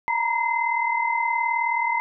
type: tone cluster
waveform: sine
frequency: 920 / 959 / 2062 Hz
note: A#5 / A#5 / C7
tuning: -23 / +49 / -26 cents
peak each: -25 dBFS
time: 0.08-2 s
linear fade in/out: 0 ms
effects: none